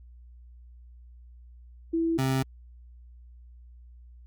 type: tone pair in turn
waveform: sine / 25% pulse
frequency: 330 / 132.56 Hz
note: E4 / C3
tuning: +2 / +23 cents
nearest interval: octave + major third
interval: 1579 cents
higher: first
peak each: -23 / -20 dBFS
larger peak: second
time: 1.93-2.18 / 2.18-2.43 s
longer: neither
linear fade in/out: 10 ms
effects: added 60 Hz sine -47 dBFS peak until 4.26 s + Opus 48 kbps